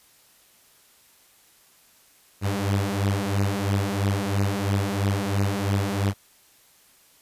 sawtooth beating tone pair, 98 / 101 Hz, G2 / G#2, 0 / -48 cents, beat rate 3 Hz, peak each -21 dBFS, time 2.41-6.14 s, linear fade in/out 50 ms, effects white hiss -57 dBFS RMS until 7.21 s + resampled to 32000 Hz

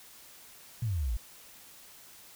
sine exponential sweep, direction down, 124.7 to 50 Hz, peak -28 dBFS, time 0.82-1.17 s, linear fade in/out 5 ms, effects white hiss -53 dBFS RMS until 2.35 s

